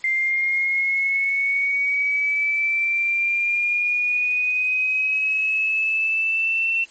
sine linear sweep, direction up, 2093 to 2700 Hz, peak -18 dBFS, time 0.04-6.84 s, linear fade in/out 2 ms, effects white hiss -50 dBFS RMS until 6.9 s + MP3 32 kbps

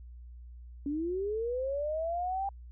sine linear sweep, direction up, 277.2 to 799 Hz, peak -30 dBFS, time 0.86-2.49 s, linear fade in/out 2 ms, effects added 60 Hz sine -45 dBFS peak until 2.71 s

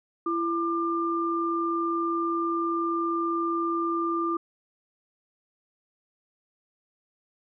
sine tone pair together, 335.7 / 1195 Hz, E4 / D6, +32 / +30 cents, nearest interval octave + minor seventh, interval 2198 cents, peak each -27 dBFS, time 0.26-4.37 s, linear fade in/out 5 ms, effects none

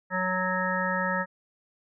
harmonic tone, 185 Hz, F#3, in tune, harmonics 1 / 3 / 5 / 7 / 9 / 10, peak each -32 / -32 / -32 / -32 / -32 / -32 dBFS, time 0.1-1.26 s, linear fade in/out 50 ms, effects none

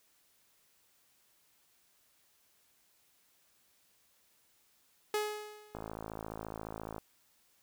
sawtooth tone with exponential decay, 421.9 Hz, G#4, 27 cents sharp, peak -25 dBFS, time 5.14-5.93 s, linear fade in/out 2 ms, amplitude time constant 170 ms
click train, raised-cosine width 1 ms, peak -27 dBFS, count 68, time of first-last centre 5.75-6.982 s, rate 54.4 Hz
effects white hiss -70 dBFS RMS until 7.62 s

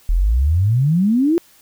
sine exponential sweep, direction up, 38.5 to 352.2 Hz, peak -12 dBFS, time 0.09-1.38 s, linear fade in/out 0 ms, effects white hiss -51 dBFS RMS until 1.61 s

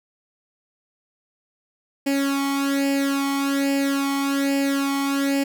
sawtooth tone with flanger, 277.2 Hz, C#4, in tune, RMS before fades -22 dBFS, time 2.06-5.44 s, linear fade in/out 10 ms, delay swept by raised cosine 0.4 to 0.93 ms, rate 1.2 Hz, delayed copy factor +0.8, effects none

